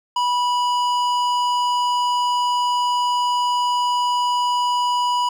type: tone with hard clipping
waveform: sine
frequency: 980 Hz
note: B5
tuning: 14 cents flat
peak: -19 dBFS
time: 0.16-5.29 s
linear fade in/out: 5 ms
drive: 12 dB
effects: none